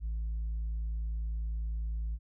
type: tone with tanh clipping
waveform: sine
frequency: 55 Hz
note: A1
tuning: in tune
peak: -32 dBFS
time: 0-2.19 s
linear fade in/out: 50 ms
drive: 1 dB
effects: none